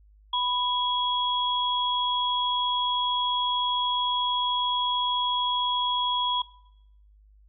sine tone pair together, 987.8 / 3323 Hz, B5 / G#7, 0 / 0 cents, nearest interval octave + major sixth, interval 2100 cents, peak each -26 dBFS, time 0.33-6.42 s, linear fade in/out 5 ms, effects noise-tail reverb RT60 0.8 s tail -19 dB re dry + added 51 Hz sine -53 dBFS peak until 7.48 s

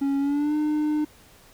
triangle tone with pitch glide, 277.2 to 302.3 Hz, C#4 to D#4, 0 to -50 cents, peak -19 dBFS, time 0.01-1.05 s, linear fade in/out 10 ms, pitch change +150 cents, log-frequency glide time 0.19-0.55 s, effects pink hiss -53 dBFS RMS until 1.53 s

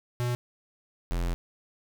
square tone pair in turn, 122 / 43.13 Hz, B2 / F1, -21 / -21 cents, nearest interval octave + tritone, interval 1800 cents, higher first, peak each -27 dBFS, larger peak neither, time 0.2-0.35 / 1.11-1.34 s, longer second, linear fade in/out 0 ms, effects none

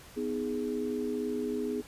sine chord, G# minor, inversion first, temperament just, 249.2 / 311.5 / 415.3 Hz, B3 / D#4 / G#4, +16 / +2 / 0 cents, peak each -34 / -37 / -33 dBFS, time 0.16-1.82 s, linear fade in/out 20 ms, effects pink hiss -52 dBFS RMS until 1.87 s + resampled to 32000 Hz

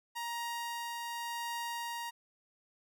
sawtooth tone with tremolo, 940 Hz, A#5, 14 cents sharp, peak -32 dBFS, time 0.15-2.11 s, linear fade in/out 20 ms, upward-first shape triangle, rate 0.89 Hz, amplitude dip 25%, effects none

